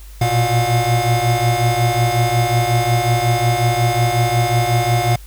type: tone cluster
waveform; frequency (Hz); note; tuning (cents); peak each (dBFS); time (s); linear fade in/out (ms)
square; 115.9 / 121.4 / 713; A#2 / B2 / F5; -10 / -29 / +36; -19; 0.21-5.16; 5
effects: added 50 Hz sine -34 dBFS peak until 5.26 s + white hiss -46 dBFS RMS until 5.26 s